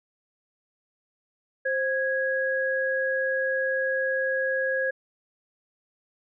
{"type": "tone pair together", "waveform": "sine", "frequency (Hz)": [527, 1656.3], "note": ["C5", "G#6"], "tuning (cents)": [12, -5], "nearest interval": "octave + minor sixth", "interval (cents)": 1983, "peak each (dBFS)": -26, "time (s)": [1.65, 4.91], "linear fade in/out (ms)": 10, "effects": []}